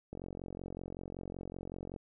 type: click train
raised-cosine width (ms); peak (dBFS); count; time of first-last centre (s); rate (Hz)
2; -29; 84; 0.13-1.962; 45.3
effects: none